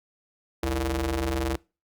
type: ring-modulated tone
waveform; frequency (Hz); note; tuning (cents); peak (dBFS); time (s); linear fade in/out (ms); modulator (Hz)
sawtooth; 129.5; C3; -17; -18; 0.63-1.56; 2; 205
effects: noise-tail reverb RT60 0.3 s tail -24 dB re dry + Opus 48 kbps